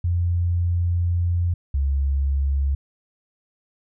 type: tone pair in turn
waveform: sine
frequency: 87 / 69.18 Hz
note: F2 / C#2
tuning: -6 / -3 cents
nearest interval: major third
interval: 397 cents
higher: first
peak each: -18 / -18 dBFS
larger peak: neither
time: 0.04-1.54 / 1.74-2.75 s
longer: first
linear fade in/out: 5 ms
effects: none